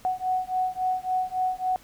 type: beating tone pair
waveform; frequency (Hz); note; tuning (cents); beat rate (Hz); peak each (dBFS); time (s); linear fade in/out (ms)
sine; 740 / 743.6; F#5 / F#5; 0 / +8; 3.6; -27 / -27; 0.05-1.76; 0
effects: pink hiss -53 dBFS RMS until 1.83 s